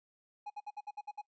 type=tone bursts; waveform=triangle; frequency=830.6 Hz; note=G#5; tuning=in tune; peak=-37 dBFS; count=8; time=0.46-1.216 s; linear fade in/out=10 ms; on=42 ms; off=60 ms; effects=noise-tail reverb RT60 0.1 s tail -20 dB re dry + resampled to 16000 Hz